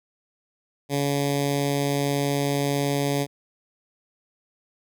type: tone with notch filter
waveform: 10% pulse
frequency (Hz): 141.6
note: C#3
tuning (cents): +37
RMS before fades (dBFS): -24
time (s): 0.89-3.27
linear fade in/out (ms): 50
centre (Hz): 1300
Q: 0.78
effects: none